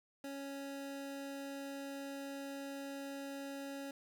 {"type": "tone", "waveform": "25% pulse", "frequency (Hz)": 277.2, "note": "C#4", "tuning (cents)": 0, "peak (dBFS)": -39, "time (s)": [0.24, 3.91], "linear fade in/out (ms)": 2, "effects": []}